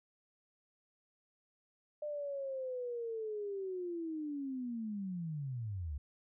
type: linear sweep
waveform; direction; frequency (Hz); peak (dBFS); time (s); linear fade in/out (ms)
sine; down; 602 to 66.6; -37; 2.02-5.98; 5
effects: none